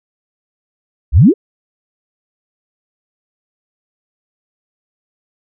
sine exponential sweep, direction up, 53.6 to 471 Hz, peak -3 dBFS, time 1.12-1.34 s, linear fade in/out 50 ms, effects none

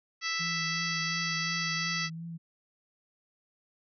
harmonic tone, 659.3 Hz, E5, in tune, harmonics 2 / 3 / 4 / 5 / 6 / 7 / 8 / 9, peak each -38 / -34 / -38 / -41 / -43 / -37 / -40 / -41 dBFS, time 0.21-2.1 s, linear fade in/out 50 ms
sine tone with vibrato, 164.81 Hz, E3, in tune, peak -37 dBFS, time 0.39-2.38 s, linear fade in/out 20 ms, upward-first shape triangle, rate 2.8 Hz, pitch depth 44 cents each way
effects none

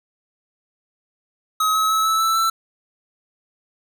square tone with pitch steps, 1273 / 1284.8 / 1296.7 / 1308.8 / 1320.9 / 1333.2 Hz, D#6 / E6 / E6 / E6 / E6 / E6, +39 / -45 / -29 / -13 / +3 / +19 cents, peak -17 dBFS, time 1.6-2.5 s, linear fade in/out 5 ms, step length 150 ms, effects none

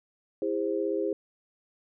sine chord, E augmented, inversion none, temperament equal with one note detuned, 329.6 / 405.6 / 523.3 Hz, E4 / G#4 / B#4, 0 / -41 / 0 cents, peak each -31 / -29 / -32 dBFS, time 0.42-1.13 s, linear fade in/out 2 ms, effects none

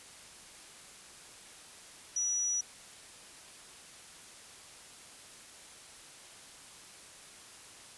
sine tone with amplitude modulation, 5850 Hz, F#8, 21 cents flat, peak -27 dBFS, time 2.16-2.61 s, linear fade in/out 5 ms, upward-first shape sine, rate 279 Hz, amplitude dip 45%, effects white hiss -52 dBFS RMS until 7.97 s + resampled to 24000 Hz

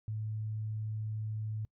sine tone, 108.3 Hz, A2, 27 cents flat, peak -34 dBFS, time 0.08-1.65 s, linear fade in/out 0 ms, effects noise-tail reverb RT60 0.1 s tail -26 dB re dry

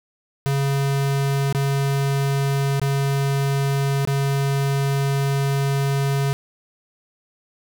square tone with dropouts, 138.59 Hz, C#3, in tune, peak -19 dBFS, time 0.46-6.33 s, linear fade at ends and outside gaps 0 ms, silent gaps 1.526-1.548 / 2.797-2.816 / 4.051-4.074 s, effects none

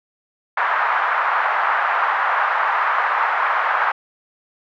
white band-pass noise, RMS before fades -19 dBFS, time 0.57-3.92 s, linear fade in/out 5 ms, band 810 to 1500 Hz, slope 24 dB/octave, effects none

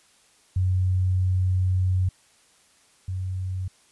sine tone pair in turn, 92.5 / 93.14 Hz, F#2 / F#2, 0 / +12 cents, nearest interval unison, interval 12 cents, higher second, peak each -19 / -26 dBFS, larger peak first, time 0.56-2.09 / 3.08-3.68 s, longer first, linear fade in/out 5 ms, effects white hiss -59 dBFS RMS until 3.91 s + resampled to 24000 Hz

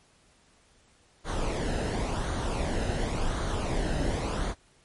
brown noise with flanger, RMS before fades -29 dBFS, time 1.24-4.55 s, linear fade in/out 50 ms, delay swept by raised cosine 0.38 to 0.89 ms, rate 0.92 Hz, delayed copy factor -0.55, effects pink hiss -62 dBFS RMS until 4.84 s + MP3 48 kbps

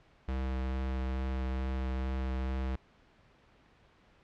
square tone with vibrato, 65.1 Hz, C2, 8 cents flat, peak -32 dBFS, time 0.28-2.76 s, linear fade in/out 5 ms, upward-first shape sine, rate 2.3 Hz, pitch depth 10 cents each way, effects pink hiss -63 dBFS RMS until 4.23 s + low-pass 3000 Hz 12 dB/octave

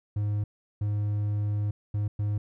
triangle tone bursts at uneven times, 103.83 Hz, G#2, in tune, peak -23 dBFS, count 4, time 0.16-0.44 / 0.81-1.71 / 1.94-2.08 / 2.19-2.38 s, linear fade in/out 5 ms, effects none

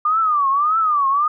sine tone with vibrato, 1197 Hz, D6, 33 cents sharp, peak -14 dBFS, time 0.05-1.28 s, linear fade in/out 5 ms, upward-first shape triangle, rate 1.7 Hz, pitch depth 200 cents each way, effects none

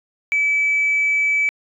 sine tone, 2300 Hz, D7, 37 cents flat, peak -14 dBFS, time 0.32-1.49 s, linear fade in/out 0 ms, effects tanh soft clip ceiling -11 dBFS

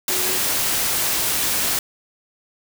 sine tone in noise, 370 Hz, F#4, in tune, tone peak -31 dBFS, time 0.1-0.38 s, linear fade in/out 2 ms, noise white, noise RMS -21 dBFS, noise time 0.08-1.79 s, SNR -13 dB, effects none

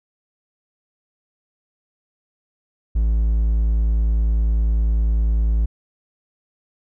triangle tone, 55 Hz, A1, in tune, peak -13 dBFS, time 2.95-5.66 s, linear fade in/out 10 ms, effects none

